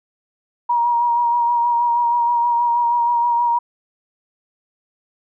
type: tone with vibrato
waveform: sine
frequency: 950 Hz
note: A#5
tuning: 33 cents sharp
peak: -14 dBFS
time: 0.69-3.59 s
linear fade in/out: 10 ms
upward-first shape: sine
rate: 6.3 Hz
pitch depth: 23 cents each way
effects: none